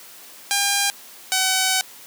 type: tone pair in turn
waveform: 5% pulse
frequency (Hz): 803 / 755.7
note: G5 / F#5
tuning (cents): +41 / +36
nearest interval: minor second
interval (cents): 105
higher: first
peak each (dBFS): -6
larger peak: neither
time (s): 0.51-0.9 / 1.32-1.81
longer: second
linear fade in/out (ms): 0
effects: white hiss -43 dBFS RMS until 2.06 s + high-pass 200 Hz 12 dB/octave